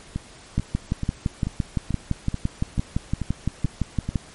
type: two click trains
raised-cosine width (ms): 5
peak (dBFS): -13 / -9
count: 10 / 22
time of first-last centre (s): 0.16-4.09 / 0.58-4.158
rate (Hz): 2.29 / 5.87
effects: pink hiss -46 dBFS RMS until 4.34 s + MP3 48 kbps